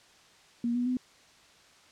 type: tone with pitch steps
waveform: sine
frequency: 237 / 244.5 / 252.3 Hz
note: A#3 / B3 / B3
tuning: +29 / -17 / +37 cents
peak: -26 dBFS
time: 0.64-0.97 s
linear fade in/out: 2 ms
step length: 110 ms
effects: white hiss -58 dBFS RMS until 1.91 s + low-pass 6000 Hz 12 dB/octave